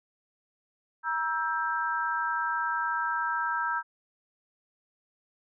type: chord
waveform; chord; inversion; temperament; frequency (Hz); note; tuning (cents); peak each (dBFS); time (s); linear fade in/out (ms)
sine; E diminished; second; just; 949.3 / 1318.5 / 1582.2; Bb5 / E6 / G6; +31 / 0 / +16; -31; 1.03-3.83; 50
effects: none

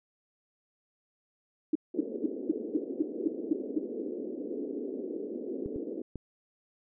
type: tone bursts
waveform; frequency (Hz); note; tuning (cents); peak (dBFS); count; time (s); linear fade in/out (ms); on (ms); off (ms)
sine; 310; D#4; -6; -22; 9; 1.73-3.786; 5; 24; 230
type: band-pass noise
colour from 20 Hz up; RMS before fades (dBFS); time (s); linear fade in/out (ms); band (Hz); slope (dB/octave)
white; -37; 1.94-6.02; 5; 240 to 460; 48
type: clicks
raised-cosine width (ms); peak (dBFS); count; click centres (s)
3; -24 / -28 / -25; 3; 5.66 / 5.761 / 6.157
effects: none

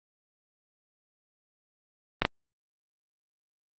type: clicks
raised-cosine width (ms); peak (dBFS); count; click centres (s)
0.3; -5; 2; 2.22 / 2.251
effects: low-pass 4000 Hz 12 dB/octave + Opus 24 kbps

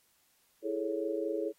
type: chord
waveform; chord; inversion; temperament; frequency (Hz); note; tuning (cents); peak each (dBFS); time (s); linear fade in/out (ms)
sine; A major seventh; second; equal; 329.6 / 415.3 / 440 / 554.4; E4 / G#4 / A4 / C#5; 0 / 0 / 0 / 0; -36 / -36 / -37 / -37; 0.62-1.53; 50
effects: white hiss -70 dBFS RMS until 1.58 s + AAC 48 kbps

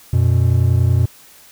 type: tone pair together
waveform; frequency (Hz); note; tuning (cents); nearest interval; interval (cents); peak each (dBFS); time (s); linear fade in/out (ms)
triangle; 90.13 / 120.8; F#2 / B2; -45 / -38; perfect fourth; 507; -12; 0.13-1.06; 5
effects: white hiss -45 dBFS RMS until 1.51 s

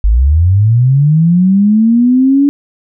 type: linear sweep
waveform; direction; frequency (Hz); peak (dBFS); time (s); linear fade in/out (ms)
sine; up; 47.8 to 287.2; -5; 0.04-2.49; 0
effects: none

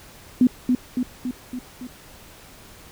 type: tone with echo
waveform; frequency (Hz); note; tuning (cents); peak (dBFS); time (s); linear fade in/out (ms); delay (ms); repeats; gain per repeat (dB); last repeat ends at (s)
sine; 250; B3; +21; -11; 0.41-0.47; 2; 280; 5; -4; 1.87
effects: pink hiss -46 dBFS RMS until 2.91 s

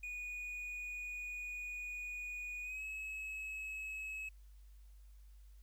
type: tone with pitch glide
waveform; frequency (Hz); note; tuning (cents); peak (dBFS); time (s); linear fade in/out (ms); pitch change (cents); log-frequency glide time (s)
triangle; 2463 to 2575; D#7 to E7; -18 to -41; -40; 0.03-4.29; 5; +77; 2.63-2.83
effects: added 50 Hz sine -55 dBFS peak until 5.62 s + white hiss -75 dBFS RMS until 5.62 s

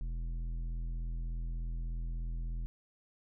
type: tone with tanh clipping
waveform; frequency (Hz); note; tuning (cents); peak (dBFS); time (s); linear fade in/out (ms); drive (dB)
sine; 41.68; E1; +20; -36; 0.01-2.66; 0; 10
effects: none

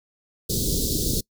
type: band-stop noise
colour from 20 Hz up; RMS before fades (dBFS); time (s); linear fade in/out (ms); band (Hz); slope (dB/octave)
pink; -24; 0.49-1.21; 10; 470 to 3800; 48
effects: noise-tail reverb RT60 0.1 s tail -25 dB re dry

